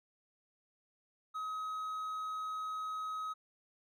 triangle tone, 1270 Hz, D#6, 35 cents sharp, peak -35 dBFS, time 1.34-3.34 s, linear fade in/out 20 ms, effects none

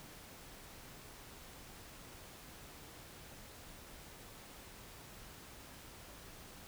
silence, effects pink hiss -54 dBFS RMS until 6.67 s

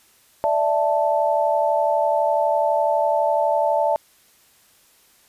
sine chord, D suspended second, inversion none, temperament equal, 587.3 / 659.3 / 880 Hz, D5 / E5 / A5, 0 / 0 / 0 cents, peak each -21 dBFS, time 0.44-3.96 s, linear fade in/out 0 ms, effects white hiss -56 dBFS RMS until 5.28 s + resampled to 32000 Hz

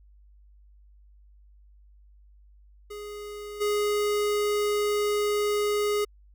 square tone with level steps, 415.3 Hz, G#4, in tune, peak -37 / -24 dBFS, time 2.9-6.05 s, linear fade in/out 10 ms, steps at 3.6 s, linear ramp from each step 20 ms, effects added 50 Hz sine -52 dBFS peak until 6.34 s

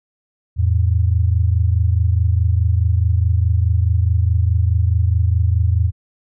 sine tone pair together, 83.45 / 108.2 Hz, E2 / A2, +22 / -29 cents, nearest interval major third, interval 449 cents, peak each -14 / -17 dBFS, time 0.56-5.92 s, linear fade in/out 50 ms, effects none

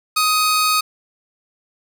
sawtooth tone pair together, 1254 / 4469 Hz, D#6 / C#8, +13 / +13 cents, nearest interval octave + minor seventh, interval 2200 cents, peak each -12 / -18 dBFS, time 0.16-0.81 s, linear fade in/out 10 ms, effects none

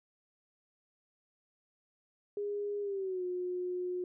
sine tone with pitch glide, 409.6 to 360.7 Hz, G#4 to F#4, -24 to -44 cents, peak -33 dBFS, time 2.37-4.04 s, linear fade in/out 2 ms, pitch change -220 cents, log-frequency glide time 2.81-3.24 s, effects none

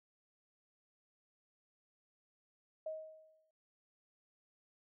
sine tone with exponential decay, 630 Hz, D#5, 21 cents sharp, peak -37 dBFS, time 2.86-3.51 s, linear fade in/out 5 ms, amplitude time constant 140 ms, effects noise-tail reverb RT60 1.0 s tail -26 dB re dry

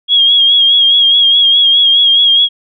sine tone with vibrato, 3280 Hz, G#7, 22 cents flat, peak -5 dBFS, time 0.08-2.49 s, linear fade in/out 50 ms, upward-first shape sine, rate 4.8 Hz, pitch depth 42 cents each way, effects none

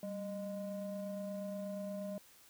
triangle ring-modulated tone, 209.1 Hz, G#3, 12 cents sharp, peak -34 dBFS, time 0.03-2.18 s, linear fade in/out 0 ms, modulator 404 Hz, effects white hiss -62 dBFS RMS until 2.49 s

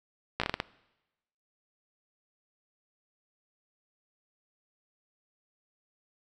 slowing click train, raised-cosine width 0.3 ms, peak -12 dBFS, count 7, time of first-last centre 0.4-0.601 s, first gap 15 ms, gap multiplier 1.32, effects noise-tail reverb RT60 1.0 s tail -21 dB re dry

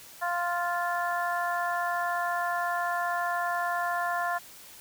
harmonic tone, 349.2 Hz, F4, in tune, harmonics 2 / 3 / 4 / 5, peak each -30 / -32 / -34 / -34 dBFS, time 0.21-4.39 s, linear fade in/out 20 ms, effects white hiss -49 dBFS RMS until 4.8 s

